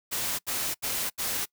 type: noise bursts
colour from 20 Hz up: white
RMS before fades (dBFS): -30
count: 4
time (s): 0.11-1.458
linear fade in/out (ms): 20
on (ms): 280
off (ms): 76
effects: noise-tail reverb RT60 0.1 s tail -24 dB re dry